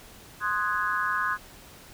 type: chord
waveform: sine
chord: Ab dominant seventh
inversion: first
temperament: equal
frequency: 1046.5 / 1244.5 / 1480 / 1661.2 Hz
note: C6 / Eb6 / Gb6 / Ab6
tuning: 0 / 0 / 0 / 0 cents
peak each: -30 dBFS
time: 0.4-1.38 s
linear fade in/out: 50 ms
effects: pink hiss -49 dBFS RMS until 1.93 s